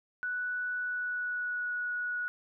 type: tone with pitch glide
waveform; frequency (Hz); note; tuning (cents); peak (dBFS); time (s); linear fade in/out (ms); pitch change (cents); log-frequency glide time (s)
sine; 1480 to 1463; F#6 to F#6; 0 to -20; -31; 0.23-2.28; 0; -20; 0.76-1.77
effects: none